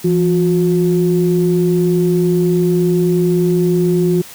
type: tone pair together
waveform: sine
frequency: 170 / 360.2 Hz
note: F3 / F#4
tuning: -46 / -46 cents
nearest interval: octave + minor second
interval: 1300 cents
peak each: -13 dBFS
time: 0.04-4.22 s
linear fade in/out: 10 ms
effects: tanh soft clip ceiling -3 dBFS + white hiss -36 dBFS RMS until 4.34 s